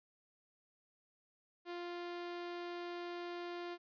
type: tone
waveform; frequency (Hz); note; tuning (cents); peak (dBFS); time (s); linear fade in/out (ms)
sawtooth; 349.2; F4; 0; -38; 1.65-3.78; 50
effects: resampled to 11025 Hz